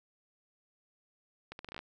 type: accelerating click train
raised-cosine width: 0.3 ms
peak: -27 dBFS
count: 9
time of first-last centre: 1.52-1.791 s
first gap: 71 ms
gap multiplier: 0.77
effects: none